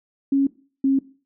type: tone pair in turn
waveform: sine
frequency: 275.2 / 270.6 Hz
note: C#4 / C#4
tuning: -12 / -42 cents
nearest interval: unison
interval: 30 cents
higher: first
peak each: -15 dBFS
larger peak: neither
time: 0.32-0.47 / 0.84-0.99 s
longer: neither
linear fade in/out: 5 ms
effects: noise-tail reverb RT60 0.4 s tail -19 dB re dry